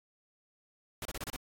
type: noise bursts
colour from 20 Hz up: pink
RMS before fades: -39 dBFS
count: 6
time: 1.02-1.363 s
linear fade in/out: 2 ms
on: 33 ms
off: 29 ms
effects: AAC 64 kbps